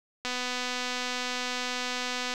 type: click train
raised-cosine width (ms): 0.2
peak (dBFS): -15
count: 521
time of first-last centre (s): 0.25-2.338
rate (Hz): 249
effects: none